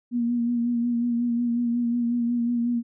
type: tone with vibrato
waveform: sine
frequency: 238 Hz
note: A#3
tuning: 36 cents sharp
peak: -21 dBFS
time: 0.11-2.83 s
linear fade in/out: 50 ms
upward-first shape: sine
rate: 5.5 Hz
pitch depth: 31 cents each way
effects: none